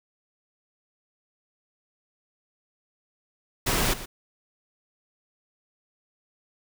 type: noise with echo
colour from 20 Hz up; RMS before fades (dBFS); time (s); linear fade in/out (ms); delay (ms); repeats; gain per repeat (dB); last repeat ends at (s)
pink; -24; 3.66-3.94; 10; 120; 1; -14; 4.06
effects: none